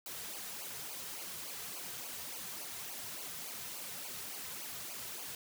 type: noise with flanger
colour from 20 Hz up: white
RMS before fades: -44 dBFS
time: 0.06-5.35 s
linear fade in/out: 2 ms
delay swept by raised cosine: 0.54 to 3.64 ms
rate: 3.5 Hz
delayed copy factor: -0.85
effects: none